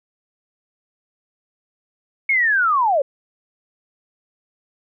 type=linear sweep; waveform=sine; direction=down; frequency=2217 to 521 Hz; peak=-14 dBFS; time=2.29-3.02 s; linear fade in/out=5 ms; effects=none

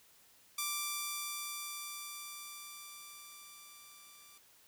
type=tone with level ramp; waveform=5% pulse; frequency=1174.7 Hz; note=D6; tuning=in tune; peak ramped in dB=-22 to -45 dBFS; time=0.58-4.38 s; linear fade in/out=5 ms; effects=white hiss -64 dBFS RMS until 4.67 s

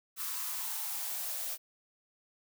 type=noise with high-pass filter sweep; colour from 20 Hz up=blue; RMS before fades=-37 dBFS; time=0.16-1.58 s; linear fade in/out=50 ms; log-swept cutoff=1200 to 560 Hz; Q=4.1; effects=none

